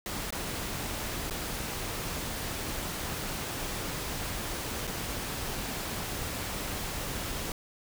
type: noise with dropouts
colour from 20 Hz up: pink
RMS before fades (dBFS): -35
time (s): 0.06-7.52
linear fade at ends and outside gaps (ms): 1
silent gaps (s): 0.306-0.324 / 1.299-1.308 / 4.871-4.875
effects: none

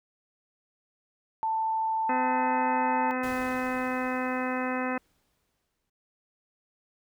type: tone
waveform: sine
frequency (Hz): 887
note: A5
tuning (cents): +14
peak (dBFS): -25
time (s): 1.43-3.11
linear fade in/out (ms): 0
type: harmonic tone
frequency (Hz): 255.1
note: C4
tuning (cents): -44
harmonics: 1 / 2 / 3 / 4 / 5 / 6 / 7 / 8 / 10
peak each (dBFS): -31 / -34 / -36 / -37 / -38 / -39 / -39 / -40 / -41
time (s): 2.09-4.98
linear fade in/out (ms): 5
type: noise with exponential decay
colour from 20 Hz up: pink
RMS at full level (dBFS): -42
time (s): 3.23-5.9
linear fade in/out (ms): 5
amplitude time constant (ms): 580
effects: none

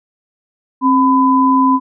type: tone pair together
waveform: sine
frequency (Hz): 266.2 / 1004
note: C4 / B5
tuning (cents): +30 / +28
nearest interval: octave + major seventh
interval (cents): 2298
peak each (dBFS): -11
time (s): 0.81-1.8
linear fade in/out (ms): 50
effects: none

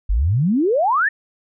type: exponential sweep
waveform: sine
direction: up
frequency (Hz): 43.63 to 1864.7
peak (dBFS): -14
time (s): 0.09-1.09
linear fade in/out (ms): 10
effects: none

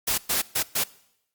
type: noise bursts at uneven times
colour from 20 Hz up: white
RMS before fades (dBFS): -24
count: 4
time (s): 0.07-0.18 / 0.29-0.42 / 0.55-0.63 / 0.75-0.84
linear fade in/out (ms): 10
effects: noise-tail reverb RT60 0.8 s tail -21 dB re dry + Opus 48 kbps

